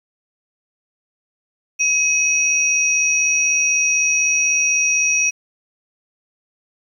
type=tone pair together; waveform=sine; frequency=2543 / 5772 Hz; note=D#7 / F#8; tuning=+37 / -44 cents; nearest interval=octave + major second; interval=1419 cents; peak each=-17 dBFS; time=1.79-5.31 s; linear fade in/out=20 ms; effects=8-bit